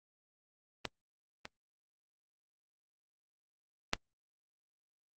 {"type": "clicks", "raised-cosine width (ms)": 0.2, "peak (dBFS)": [-16, -24, -10], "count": 3, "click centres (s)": [0.853, 1.454, 3.934], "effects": ["Opus 24 kbps"]}